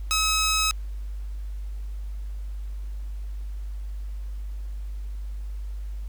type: tone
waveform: 10% pulse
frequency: 1281 Hz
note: E6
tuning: 50 cents flat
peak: -13 dBFS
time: 0.11-0.71 s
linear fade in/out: 0 ms
effects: added 50 Hz sine -30 dBFS peak until 6.08 s + pink hiss -58 dBFS RMS until 6.08 s